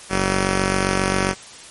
5% pulse tone pair together, 47.5 / 190 Hz, F#1 / F#3, +46 / +46 cents, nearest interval 2 octaves, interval 2400 cents, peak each -10 dBFS, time 0.09-1.35 s, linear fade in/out 50 ms, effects white hiss -40 dBFS RMS until 1.7 s + MP3 48 kbps

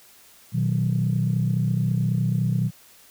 sine chord, B major, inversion none, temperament equal with one note detuned, 121.21 / 155.56 / 185 Hz, B2 / D#3 / F#3, -32 / 0 / 0 cents, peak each -22 / -24 / -25 dBFS, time 0.52-2.71 s, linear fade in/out 50 ms, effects tanh soft clip ceiling -12 dBFS + white hiss -52 dBFS RMS until 3.1 s

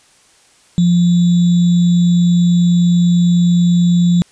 sine tone with sample-and-hold, 174.61 Hz, F3, in tune, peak -8 dBFS, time 0.78-4.22 s, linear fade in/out 0 ms, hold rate 3675 Hz, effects white hiss -50 dBFS RMS until 4.31 s + resampled to 22050 Hz

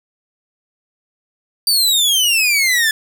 sawtooth exponential sweep, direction down, 4686 to 1719 Hz, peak -9 dBFS, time 1.67-2.91 s, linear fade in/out 2 ms, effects none

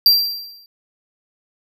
square tone with exponential decay, 4721 Hz, D8, 8 cents sharp, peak -7 dBFS, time 0.06-0.66 s, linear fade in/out 1 ms, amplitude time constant 130 ms, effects none

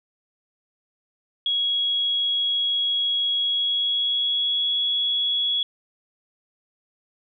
sine tone with pitch glide, 3322 to 3359 Hz, G#7 to G#7, 0 to +19 cents, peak -20 dBFS, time 1.46-5.63 s, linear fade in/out 2 ms, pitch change +19 cents, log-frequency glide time 3.35-4.81 s, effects none

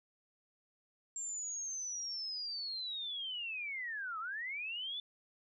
sine linear two-way sweep, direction down then up, 7430 to 1244.5 to 3534 Hz, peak -38 dBFS, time 1.16-5 s, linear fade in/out 2 ms, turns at 4.19 s, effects none

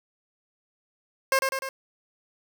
15% pulse tone with echo, 534 Hz, C5, 35 cents sharp, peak -13 dBFS, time 1.32-1.39 s, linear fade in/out 2 ms, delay 100 ms, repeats 3, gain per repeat -4 dB, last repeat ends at 1.69 s, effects none

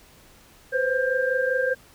sine tone cluster, 503 / 528 / 1592 Hz, B4 / C5 / G6, +32 / +16 / +26 cents, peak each -25 dBFS, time 0.72-1.75 s, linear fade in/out 20 ms, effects pink hiss -53 dBFS RMS until 1.94 s

